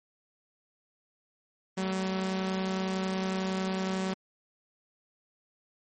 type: tone pair together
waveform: sawtooth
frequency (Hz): 189.08 / 220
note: F#3 / A3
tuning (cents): +38 / 0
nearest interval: minor third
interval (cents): 262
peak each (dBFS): -25 / -36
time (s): 1.77-4.14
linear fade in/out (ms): 10
effects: MP3 32 kbps